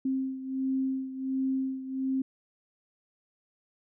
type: beating tone pair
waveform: sine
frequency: 264.3 / 265.7 Hz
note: C4 / C4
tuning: +18 / +27 cents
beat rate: 1.4 Hz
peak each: -29 / -34 dBFS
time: 0.05-2.22 s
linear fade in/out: 5 ms
effects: none